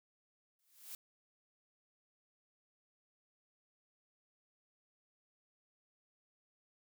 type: noise with exponential growth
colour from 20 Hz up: blue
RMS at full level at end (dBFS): -44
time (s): 0.59-0.95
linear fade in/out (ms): 1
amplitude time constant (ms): 78
effects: none